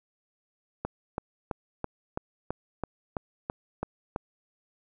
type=click train; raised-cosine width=1 ms; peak=-16 dBFS; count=11; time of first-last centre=0.85-4.161 s; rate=3.02 Hz; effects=none